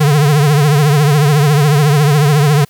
square tone with vibrato, 146.7 Hz, D3, 2 cents flat, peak -8 dBFS, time 0-2.65 s, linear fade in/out 10 ms, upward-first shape triangle, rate 14 Hz, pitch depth 120 cents each way, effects white hiss -49 dBFS RMS until 2.69 s

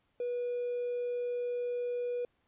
triangle tone with hard clipping, 486.9 Hz, B4, 25 cents flat, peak -32 dBFS, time 0.2-2.25 s, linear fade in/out 2 ms, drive 4 dB, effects pink hiss -75 dBFS RMS until 2.47 s + resampled to 8000 Hz

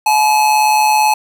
square tone with amplitude modulation, 856 Hz, A5, 48 cents flat, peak -8 dBFS, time 0.06-1.14 s, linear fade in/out 5 ms, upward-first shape sine, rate 138 Hz, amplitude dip 45%, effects none

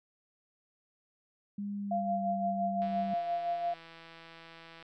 sine tone with pitch glide, 202.8 to 195.78 Hz, G#3 to G3, -41 to -2 cents, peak -34 dBFS, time 1.58-3.14 s, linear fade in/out 5 ms, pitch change -61 cents, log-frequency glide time 1.76-2.23 s
sine tone with tremolo, 692 Hz, F5, 16 cents flat, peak -28 dBFS, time 1.91-3.74 s, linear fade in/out 5 ms, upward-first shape sine, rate 5.8 Hz, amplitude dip 50%
click train, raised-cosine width 0.3 ms, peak -35 dBFS, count 332, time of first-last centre 2.82-4.826 s, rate 165 Hz
effects none

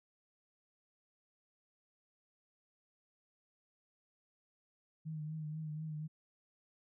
sine tone with vibrato, 154.9 Hz, D#3, 7 cents flat, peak -39 dBFS, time 5.05-6.08 s, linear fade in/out 20 ms, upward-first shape triangle, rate 4.1 Hz, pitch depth 47 cents each way, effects none

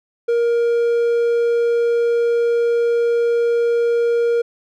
triangle tone, 470 Hz, A#4, 14 cents sharp, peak -12 dBFS, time 0.28-4.42 s, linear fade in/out 10 ms, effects none

